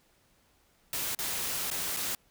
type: noise with dropouts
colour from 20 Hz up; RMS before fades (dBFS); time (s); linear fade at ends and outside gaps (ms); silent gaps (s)
white; -33; 0.93-2.15; 1; 1.149-1.189 / 1.702-1.713 / 1.965-1.97
effects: pink hiss -67 dBFS RMS until 2.3 s